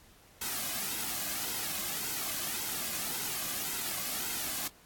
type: noise with flanger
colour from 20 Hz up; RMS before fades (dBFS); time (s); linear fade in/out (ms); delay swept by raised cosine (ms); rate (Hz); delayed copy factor
white; -35; 0.41-4.68; 5; 1.7 to 2.21; 1.8; -0.55
effects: pink hiss -59 dBFS RMS until 4.85 s + AAC 64 kbps